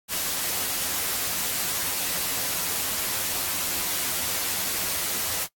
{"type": "noise with comb filter", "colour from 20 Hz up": "white", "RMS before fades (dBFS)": -27, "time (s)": [0.08, 5.48], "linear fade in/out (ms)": 50, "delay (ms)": 11, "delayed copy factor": 0.6, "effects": ["noise-tail reverb RT60 0.1 s tail -22 dB re dry", "AAC 64 kbps"]}